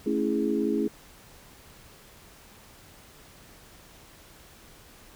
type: chord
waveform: sine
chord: A major seventh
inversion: none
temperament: equal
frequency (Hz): 220 / 277.2 / 329.6 / 415.3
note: A3 / C#4 / E4 / G#4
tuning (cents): 0 / 0 / 0 / 0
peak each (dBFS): -29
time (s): 0.06-0.88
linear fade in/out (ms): 5
effects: pink hiss -52 dBFS RMS until 5.15 s